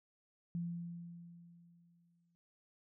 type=tone with exponential decay; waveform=sine; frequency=171.3 Hz; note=F3; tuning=33 cents flat; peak=-35 dBFS; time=0.55-2.35 s; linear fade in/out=0 ms; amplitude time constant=390 ms; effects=none